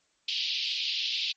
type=band-pass noise; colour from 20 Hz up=pink; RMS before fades=-31 dBFS; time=0.28-1.32 s; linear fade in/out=5 ms; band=2700 to 4800 Hz; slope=48 dB/octave; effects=white hiss -70 dBFS RMS until 1.36 s + MP3 32 kbps